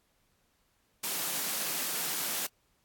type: high-pass noise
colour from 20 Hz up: white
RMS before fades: -33 dBFS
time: 1.03-2.47 s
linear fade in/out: 10 ms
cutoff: 140 Hz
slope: 48 dB/octave
effects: pink hiss -72 dBFS RMS until 2.84 s + AAC 64 kbps